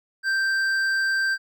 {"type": "tone with hard clipping", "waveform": "triangle", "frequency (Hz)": 1568, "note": "G6", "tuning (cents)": 0, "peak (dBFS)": -22, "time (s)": [0.23, 1.38], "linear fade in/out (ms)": 50, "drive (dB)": 11, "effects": []}